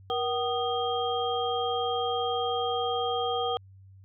sine tone cluster, 476.3 / 758 / 1233 / 3217 Hz, A#4 / F#5 / D#6 / G7, +37 / +42 / -16 / +44 cents, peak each -30 / -30 / -34 / -34 dBFS, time 0.1-3.57 s, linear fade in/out 0 ms, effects added 96 Hz sine -49 dBFS peak until 4.04 s

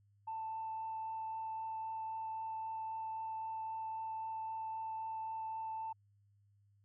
sine tone with vibrato, 886 Hz, A5, 12 cents sharp, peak -38 dBFS, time 0.27-5.93 s, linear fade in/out 10 ms, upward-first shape triangle, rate 3.8 Hz, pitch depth 8 cents each way, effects tanh soft clip ceiling -34 dBFS + added 101 Hz sine -67 dBFS peak until 6.84 s

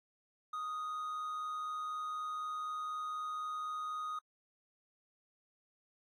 triangle tone with amplitude modulation, 1244.5 Hz, D#6, in tune, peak -34 dBFS, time 0.53-4.19 s, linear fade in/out 5 ms, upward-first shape sine, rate 144 Hz, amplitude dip 30%, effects AAC 64 kbps

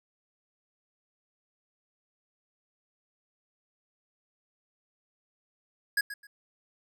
square tone with echo, 1660 Hz, G#6, 1 cent flat, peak -24 dBFS, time 5.97-6.01 s, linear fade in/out 5 ms, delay 130 ms, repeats 2, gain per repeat -13 dB, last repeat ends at 6.27 s, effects none

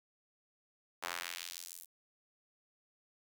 sawtooth tone with high-pass filter sweep, 86.6 Hz, F2, 14 cents flat, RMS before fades -44 dBFS, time 1.02-1.86 s, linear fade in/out 20 ms, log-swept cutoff 940 to 11000 Hz, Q 1, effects none

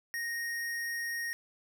square tone, 1864 Hz, A#6, 1 cent flat, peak -34 dBFS, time 0.14-1.33 s, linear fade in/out 0 ms, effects none

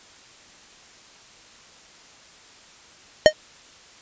square tone with exponential decay, 617 Hz, D#5, 15 cents flat, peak -4 dBFS, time 3.26-3.33 s, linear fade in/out 0 ms, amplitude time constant 15 ms, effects white hiss -49 dBFS RMS until 4.01 s + resampled to 16000 Hz

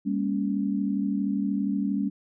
sine tone cluster, 201.8 / 234.5 / 278.9 Hz, G#3 / A#3 / C#4, -49 / +11 / +11 cents, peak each -26 / -33 / -28 dBFS, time 0.05-2.1 s, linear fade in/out 20 ms, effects none

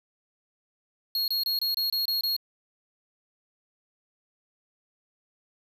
square tone bursts, 4297 Hz, C8, 45 cents sharp, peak -25 dBFS, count 8, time 1.15-2.365 s, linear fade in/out 2 ms, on 130 ms, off 25 ms, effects 9-bit

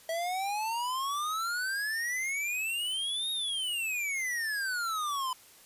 square exponential two-way sweep, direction up then down, 647 to 3770 to 1004 Hz, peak -31 dBFS, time 0.09-5.33 s, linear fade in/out 2 ms, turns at 3.31 s, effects white hiss -56 dBFS RMS until 5.65 s + resampled to 32000 Hz

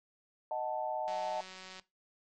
sine chord, D# diminished, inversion none, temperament equal, 622.3 / 740 / 880 Hz, D#5 / F#5 / A5, 0 / 0 / 0 cents, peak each -37 dBFS, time 0.51-1.41 s, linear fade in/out 2 ms
click train, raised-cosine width 0.2 ms, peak -31 dBFS, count 135, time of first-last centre 1.08-1.797 s, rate 187 Hz
effects noise-tail reverb RT60 0.2 s tail -17 dB re dry + MP3 48 kbps

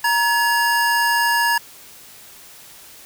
square tone pair together, 938 / 1699.6 Hz, A#5 / G#6, +11 / +40 cents, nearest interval minor seventh, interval 1029 cents, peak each -19 dBFS, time 0.04-1.58 s, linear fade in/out 5 ms, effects white hiss -43 dBFS RMS until 3.05 s

